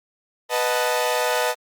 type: chord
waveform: sawtooth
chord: B dominant seventh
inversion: none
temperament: equal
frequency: 493.9 / 622.3 / 740 / 880 Hz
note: B4 / D#5 / F#5 / A5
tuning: 0 / 0 / 0 / 0 cents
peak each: -20 / -21 / -26 / -22 dBFS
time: 0.49-1.55 s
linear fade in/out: 50 ms
effects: Opus 48 kbps